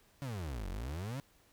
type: exponential two-way sweep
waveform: 35% pulse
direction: down then up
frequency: 145.4 to 43.29 to 145.4 Hz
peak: -36 dBFS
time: 0.22-1.2 s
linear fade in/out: 0 ms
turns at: 0.69 s
effects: pink hiss -67 dBFS RMS until 1.52 s

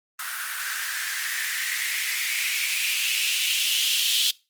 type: noise with band-pass filter sweep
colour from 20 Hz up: violet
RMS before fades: -26 dBFS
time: 0.19-4.31 s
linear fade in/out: 5 ms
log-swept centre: 1400 to 3300 Hz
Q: 4.8
effects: noise-tail reverb RT60 0.3 s tail -23 dB re dry + Opus 32 kbps

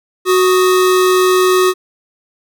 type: tone pair together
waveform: square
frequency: 369.9 / 1249 Hz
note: F#4 / D#6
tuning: 0 / +6 cents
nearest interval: octave + major sixth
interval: 2106 cents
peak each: -10 / -18 dBFS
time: 0.25-1.74 s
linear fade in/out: 50 ms
effects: none

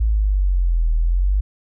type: exponential two-way sweep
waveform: sine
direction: down then up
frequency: 55.6 to 39.39 to 51 Hz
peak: -14 dBFS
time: 0-1.41 s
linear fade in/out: 10 ms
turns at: 0.94 s
effects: none

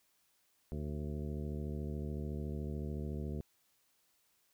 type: harmonic tone with a mistuned harmonic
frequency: 73.8 Hz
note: D2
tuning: 9 cents sharp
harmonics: 1 / 2 / 3 / 4 / 5 / 6 / 7 / 9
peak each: -40 / -42 / -44 / -52 / -48 / -51 / -55 / -59 dBFS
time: 0.72-3.41 s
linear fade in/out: 0 ms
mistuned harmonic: 7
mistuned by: +48 cents
effects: white hiss -74 dBFS RMS until 4.53 s

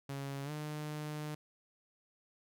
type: tone with pitch glide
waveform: sawtooth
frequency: 138.59 to 151.13 Hz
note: C#3 to D3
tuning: 0 to +50 cents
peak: -35 dBFS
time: 0.09-1.35 s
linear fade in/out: 5 ms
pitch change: +150 cents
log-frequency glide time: 0.44-0.51 s
effects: none

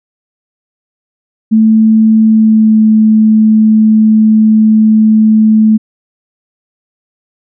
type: tone with pitch glide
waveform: sine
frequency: 220 to 217.5 Hz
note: A3 to A3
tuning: 0 to -20 cents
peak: -3 dBFS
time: 1.51-5.78 s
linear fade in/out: 20 ms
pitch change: -20 cents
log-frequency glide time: 2.25-2.82 s
effects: none

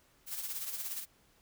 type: noise with tremolo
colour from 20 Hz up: blue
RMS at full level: -37 dBFS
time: 0.26-1.06 s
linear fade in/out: 50 ms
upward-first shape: sine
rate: 17 Hz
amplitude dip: 55%
effects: pink hiss -67 dBFS RMS until 1.41 s

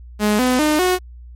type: tone with pitch steps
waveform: sawtooth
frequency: 210 / 252.6 / 303.9 / 365.6 Hz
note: G#3 / B3 / D#4 / F#4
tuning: +19 / +39 / -41 / -21 cents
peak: -10 dBFS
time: 0.19-0.99 s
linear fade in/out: 50 ms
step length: 200 ms
effects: added 60 Hz sine -35 dBFS peak until 1.35 s + MP3 64 kbps

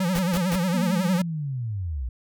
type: tone with vibrato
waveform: square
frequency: 179.6 Hz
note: F3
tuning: 49 cents sharp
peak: -22 dBFS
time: 0-1.22 s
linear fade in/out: 5 ms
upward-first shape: sine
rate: 11 Hz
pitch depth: 120 cents each way
type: noise bursts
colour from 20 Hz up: pink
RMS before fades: -30 dBFS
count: 3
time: 0.15-0.559 s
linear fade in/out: 2 ms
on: 43 ms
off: 140 ms
type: linear sweep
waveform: sine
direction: down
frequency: 240.4 to 55.8 Hz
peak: -26 dBFS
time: 0.74-2.09 s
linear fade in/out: 5 ms
effects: none

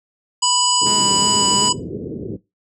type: harmonic tone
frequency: 987.8 Hz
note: B5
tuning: in tune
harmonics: 1 / 3 / 5 / 7 / 8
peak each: -20 / -20 / -20 / -20 / -20 dBFS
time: 0.42-1.73 s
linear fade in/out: 10 ms
type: low-pass noise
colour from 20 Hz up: white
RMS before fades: -27 dBFS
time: 0.81-2.37 s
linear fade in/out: 10 ms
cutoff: 440 Hz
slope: 48 dB/octave
type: tone with vibrato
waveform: sawtooth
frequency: 202.9 Hz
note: G#3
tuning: 40 cents flat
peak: -22 dBFS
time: 0.86-1.69 s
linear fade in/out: 5 ms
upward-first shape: sine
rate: 2.7 Hz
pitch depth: 63 cents each way
effects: noise-tail reverb RT60 0.2 s tail -18 dB re dry + high-pass 100 Hz 12 dB/octave

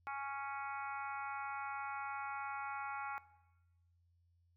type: harmonic tone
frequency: 277.2 Hz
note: C#4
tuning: in tune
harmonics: 3 / 4 / 5 / 6 / 7 / 8 / 9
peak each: -43 / -46 / -45 / -59 / -57 / -52 / -57 dBFS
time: 0.07-3.18 s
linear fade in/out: 0 ms
effects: noise-tail reverb RT60 1.0 s tail -18 dB re dry + added 86 Hz sine -70 dBFS peak until 4.56 s

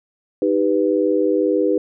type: chord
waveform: sine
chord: Eb augmented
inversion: none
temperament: equal with one note detuned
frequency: 312 / 392 / 493.9 Hz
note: Eb4 / G4 / B4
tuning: +5 / 0 / 0 cents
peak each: -19 dBFS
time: 0.42-1.78 s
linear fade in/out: 2 ms
effects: none

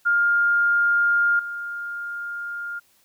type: tone with level steps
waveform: sine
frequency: 1408 Hz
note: F6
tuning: 14 cents sharp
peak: -16 / -28 dBFS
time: 0.05-2.8 s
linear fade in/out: 20 ms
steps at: 1.39 s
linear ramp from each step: 5 ms
effects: white hiss -61 dBFS RMS until 3.04 s

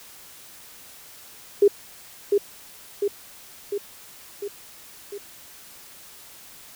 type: tone with echo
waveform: sine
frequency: 405.1 Hz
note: G#4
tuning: 43 cents flat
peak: -11 dBFS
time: 1.62-1.68 s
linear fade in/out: 5 ms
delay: 700 ms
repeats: 5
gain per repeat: -4 dB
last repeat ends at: 5.18 s
effects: white hiss -46 dBFS RMS until 6.75 s

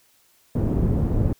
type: low-pass noise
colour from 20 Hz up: pink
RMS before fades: -21 dBFS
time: 0.55-1.33 s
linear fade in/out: 5 ms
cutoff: 310 Hz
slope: 12 dB/octave
effects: white hiss -60 dBFS RMS until 1.39 s

